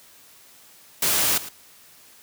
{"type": "noise with echo", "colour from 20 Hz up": "white", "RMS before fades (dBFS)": -21, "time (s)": [1.02, 1.38], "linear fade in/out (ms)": 5, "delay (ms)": 110, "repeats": 1, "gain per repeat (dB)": -15, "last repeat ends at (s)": 1.49, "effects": ["white hiss -51 dBFS RMS until 2.22 s", "high-pass 60 Hz 12 dB/octave"]}